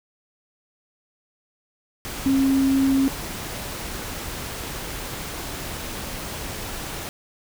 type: tone in noise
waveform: sine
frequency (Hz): 269.8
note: C#4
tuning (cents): -47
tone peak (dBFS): -16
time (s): 2.26-3.08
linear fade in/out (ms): 0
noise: pink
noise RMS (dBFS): -32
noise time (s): 2.05-7.09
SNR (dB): +13
effects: none